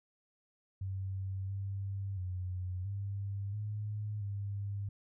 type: tone with pitch steps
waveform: sine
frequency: 95.9 / 98.2 / 91.5 / 99.5 / 105.2 / 100.5 Hz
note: G2 / G2 / F#2 / G2 / G#2 / G2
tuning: -37 / +4 / -19 / +26 / +23 / +44 cents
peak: -35 dBFS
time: 0.81-4.89 s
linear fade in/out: 5 ms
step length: 680 ms
effects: none